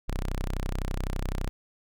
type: tone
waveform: sawtooth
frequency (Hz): 31.87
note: C1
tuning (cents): -45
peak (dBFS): -24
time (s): 0.08-1.49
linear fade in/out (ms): 0
effects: none